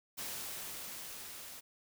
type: noise with level ramp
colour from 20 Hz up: white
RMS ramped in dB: -41 to -49 dBFS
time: 0.17-1.61 s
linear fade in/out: 20 ms
effects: none

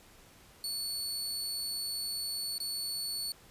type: tone with dropouts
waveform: sawtooth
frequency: 4435 Hz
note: C#8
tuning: in tune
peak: -31 dBFS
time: 0.64-3.32 s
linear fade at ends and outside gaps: 1 ms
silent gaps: 2.581-2.602 s
effects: pink hiss -58 dBFS RMS until 3.5 s + resampled to 32000 Hz

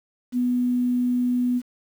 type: tone with quantisation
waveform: sine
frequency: 246.9 Hz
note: B3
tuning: in tune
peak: -19 dBFS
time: 0.32-1.62 s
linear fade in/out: 50 ms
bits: 8
effects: none

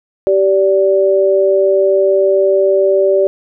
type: tone pair together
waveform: sine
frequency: 387.7 / 580.9 Hz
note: G4 / D5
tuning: -19 / -19 cents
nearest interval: perfect fifth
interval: 700 cents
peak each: -11 dBFS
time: 0.27-3.27 s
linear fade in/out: 0 ms
effects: none

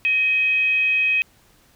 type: tone with frequency modulation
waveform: sine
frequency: 2528 Hz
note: D#7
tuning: 27 cents sharp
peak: -16 dBFS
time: 0.05-1.22 s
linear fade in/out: 0 ms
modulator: 678 Hz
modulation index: 0.24
effects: pink hiss -56 dBFS RMS until 1.75 s

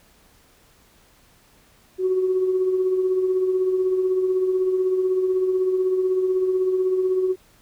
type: tone with tremolo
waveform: sine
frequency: 372.4 Hz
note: F#4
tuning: 11 cents sharp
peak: -15 dBFS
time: 1.98-7.36 s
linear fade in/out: 50 ms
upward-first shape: triangle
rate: 16 Hz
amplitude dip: 50%
effects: tanh soft clip ceiling -12 dBFS + pink hiss -56 dBFS RMS until 7.61 s

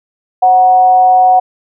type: tone with frequency modulation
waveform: sine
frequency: 740 Hz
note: F#5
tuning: in tune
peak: -4 dBFS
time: 0.42-1.4 s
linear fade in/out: 10 ms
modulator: 207 Hz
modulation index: 0.27
effects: none

